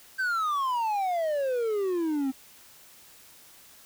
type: exponential sweep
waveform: triangle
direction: down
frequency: 1575 to 259.2 Hz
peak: -23 dBFS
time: 0.18-2.32 s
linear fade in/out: 20 ms
effects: white hiss -53 dBFS RMS until 3.85 s